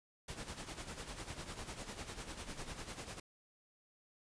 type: noise with tremolo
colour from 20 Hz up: pink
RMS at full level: -44 dBFS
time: 0.28-3.2 s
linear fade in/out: 5 ms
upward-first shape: sine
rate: 10 Hz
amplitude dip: 65%
effects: resampled to 22050 Hz